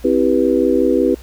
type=chord; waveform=sine; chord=C major seventh; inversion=none; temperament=just; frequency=261.6 / 327 / 392.4 / 490.5 Hz; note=C4 / E4 / G4 / B4; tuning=0 / -14 / +2 / -12 cents; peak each=-17 dBFS; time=0.04-1.15 s; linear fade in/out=10 ms; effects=added 60 Hz sine -35 dBFS peak until 1.22 s + pink hiss -44 dBFS RMS until 1.22 s